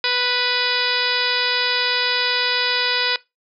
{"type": "harmonic tone", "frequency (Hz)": 493.9, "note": "B4", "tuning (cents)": 0, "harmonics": [1, 2, 3, 4, 5, 6, 7, 8, 9, 10], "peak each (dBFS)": [-29, -29, -25, -27, -25, -29, -27, -24, -30, -25], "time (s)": [0.04, 3.16], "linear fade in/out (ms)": 2, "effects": ["noise-tail reverb RT60 0.2 s tail -20 dB re dry"]}